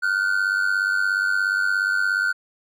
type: ring-modulated tone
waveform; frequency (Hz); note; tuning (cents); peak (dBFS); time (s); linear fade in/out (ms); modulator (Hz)
triangle; 1468; F#6; -14; -14; 0.02-2.33; 20; 48.5
effects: none